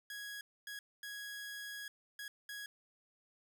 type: tone bursts at uneven times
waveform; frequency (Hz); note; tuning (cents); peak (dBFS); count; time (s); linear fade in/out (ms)
sawtooth; 1661.2; G#6; 0; -40; 5; 0.1-0.41 / 0.67-0.79 / 1.03-1.88 / 2.19-2.28 / 2.49-2.66; 2
effects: none